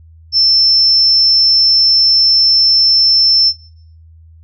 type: tone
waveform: sine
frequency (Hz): 5330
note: E8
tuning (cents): +18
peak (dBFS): -7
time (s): 0.32-3.53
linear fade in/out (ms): 50
effects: noise-tail reverb RT60 0.6 s tail -19 dB re dry + added 81 Hz sine -38 dBFS peak until 4.43 s